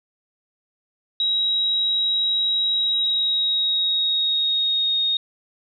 sine tone with pitch glide, 3838 to 3720 Hz, A#7 to A#7, +50 to -4 cents, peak -18 dBFS, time 1.2-5.17 s, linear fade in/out 2 ms, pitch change -54 cents, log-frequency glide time 2.73-4.99 s, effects none

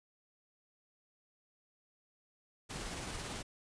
pink noise with tremolo, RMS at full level -41 dBFS, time 2.69-3.43 s, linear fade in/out 20 ms, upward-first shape sine, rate 18 Hz, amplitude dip 25%, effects resampled to 22050 Hz

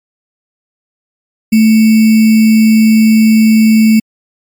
sine tone with sample-and-hold, 219.9 Hz, A3, 1 cent flat, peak -3 dBFS, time 1.52-4 s, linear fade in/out 10 ms, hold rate 2450 Hz, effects MP3 96 kbps

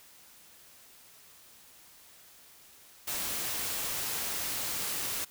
white noise, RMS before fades -34 dBFS, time 3.07-5.25 s, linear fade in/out 10 ms, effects white hiss -56 dBFS RMS until 5.3 s

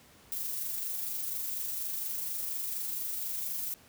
violet noise with amplitude modulation, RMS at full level -34 dBFS, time 0.32-3.74 s, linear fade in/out 0 ms, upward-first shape sine, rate 24.2 Hz, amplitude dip 30%, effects pink hiss -58 dBFS RMS until 3.88 s + high-pass 60 Hz 12 dB/octave

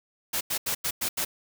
white noise bursts at uneven times, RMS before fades -28 dBFS, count 6, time 0.33-0.41 / 0.5-0.58 / 0.66-0.75 / 0.84-0.91 / 1.01-1.09 / 1.17-1.25 s, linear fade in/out 10 ms, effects none

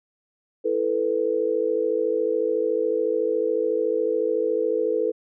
sine chord, E suspended fourth, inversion none, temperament equal, 329.6 / 440 / 493.9 Hz, E4 / A4 / B4, 0 / 0 / 0 cents, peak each -29 / -23 / -24 dBFS, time 0.64-5.12 s, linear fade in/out 20 ms, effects none

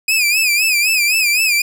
sawtooth tone with vibrato, 2480 Hz, D#7, 6 cents flat, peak -9 dBFS, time 0.08-1.62 s, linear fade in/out 5 ms, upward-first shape sine, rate 3.9 Hz, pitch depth 110 cents each way, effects none

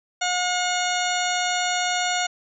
harmonic tone with a mistuned harmonic, 721 Hz, F#5, 45 cents flat, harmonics 1 / 2 / 3 / 4 / 5 / 6 / 8 / 9 / 10, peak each -25 / -28 / -30 / -31 / -32 / -33 / -34 / -35 / -35 dBFS, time 0.21-2.27 s, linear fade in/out 10 ms, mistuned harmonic 9, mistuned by +68 cents, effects none

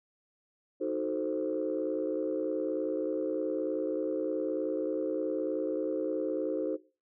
sine chord, D# diminished seventh, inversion none, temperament equal, 311.1 / 370 / 440 / 523.3 Hz, D#4 / F#4 / A4 / C5, 0 / 0 / 0 / 0 cents, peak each -34 dBFS, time 0.8-6.77 s, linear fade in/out 20 ms, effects noise-tail reverb RT60 0.3 s tail -17 dB re dry + tanh soft clip ceiling -21 dBFS

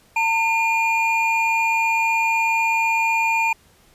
triangle tone pair together, 904 / 2413 Hz, A5 / D7, +47 / +46 cents, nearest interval octave + perfect fourth, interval 1699 cents, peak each -18 dBFS, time 0.16-3.53 s, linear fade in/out 5 ms, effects pink hiss -55 dBFS RMS until 3.94 s + resampled to 32000 Hz

